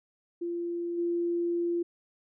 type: tone with level steps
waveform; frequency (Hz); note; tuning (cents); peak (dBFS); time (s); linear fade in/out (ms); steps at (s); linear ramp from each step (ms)
sine; 344.1; F4; -26; -30 / -26; 0.41-1.83; 10; 0.97; 20
effects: none